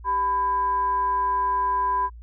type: tone with frequency modulation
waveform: sine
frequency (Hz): 1000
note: B5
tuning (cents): +21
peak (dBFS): -20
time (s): 0.04-2.1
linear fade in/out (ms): 50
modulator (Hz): 611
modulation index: 0.26
effects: added 58 Hz sine -39 dBFS peak until 2.22 s